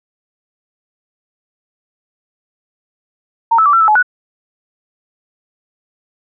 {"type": "tone with pitch steps", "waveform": "sine", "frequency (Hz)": [918, 1309, 1160, 1348, 1310, 852, 1475], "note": ["A#5", "E6", "D6", "E6", "E6", "G#5", "F#6"], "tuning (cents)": [-27, -13, -22, 38, -11, 44, -6], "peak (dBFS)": -7, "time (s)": [3.51, 4.028], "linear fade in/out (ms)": 10, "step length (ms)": 74, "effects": []}